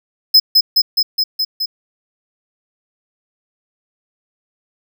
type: tone with echo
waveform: square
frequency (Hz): 5100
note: D#8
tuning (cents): +42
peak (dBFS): -5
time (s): 0.34-0.4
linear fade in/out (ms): 10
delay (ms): 210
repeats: 6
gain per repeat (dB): -2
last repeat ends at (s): 1.66
effects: none